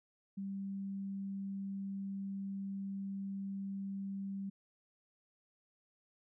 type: tone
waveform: sine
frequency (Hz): 196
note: G3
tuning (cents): 0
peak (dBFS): -38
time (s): 0.37-4.5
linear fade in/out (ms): 10
effects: none